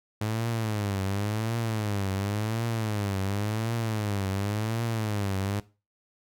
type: tone with vibrato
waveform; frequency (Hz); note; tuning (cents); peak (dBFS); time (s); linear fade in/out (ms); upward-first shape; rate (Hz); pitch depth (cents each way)
sawtooth; 105.7; G#2; +31; -23; 0.21-5.6; 5; triangle; 0.92; 180
effects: noise-tail reverb RT60 0.3 s tail -18 dB re dry